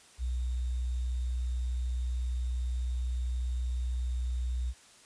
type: tone with sample-and-hold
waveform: sine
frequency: 61.74 Hz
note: B1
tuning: in tune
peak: -29 dBFS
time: 0.18-4.74 s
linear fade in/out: 50 ms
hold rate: 3675 Hz
effects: white hiss -57 dBFS RMS until 5.05 s + resampled to 22050 Hz